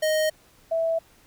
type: tone pair in turn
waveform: square / sine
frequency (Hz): 622.3 / 656.6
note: D#5 / E5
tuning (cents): 0 / -7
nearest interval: minor second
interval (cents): 93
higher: second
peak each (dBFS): -21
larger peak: neither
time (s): 0.02-0.3 / 0.71-0.99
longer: neither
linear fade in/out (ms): 10
effects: pink hiss -57 dBFS RMS until 1.26 s